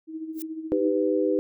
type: tone with tremolo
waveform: sine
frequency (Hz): 318.4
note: D#4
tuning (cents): +40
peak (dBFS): -29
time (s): 0.07-0.97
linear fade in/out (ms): 50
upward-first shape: sine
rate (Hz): 14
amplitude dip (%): 60
type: noise with exponential growth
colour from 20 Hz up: violet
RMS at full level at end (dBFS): -32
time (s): 0.33-0.42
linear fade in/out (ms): 0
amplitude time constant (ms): 19
type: chord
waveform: sine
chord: Eb augmented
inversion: none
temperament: equal with one note detuned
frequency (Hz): 311.1 / 392 / 499.3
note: Eb4 / G4 / B4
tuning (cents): 0 / 0 / +19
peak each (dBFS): -25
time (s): 0.72-1.39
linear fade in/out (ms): 0
effects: none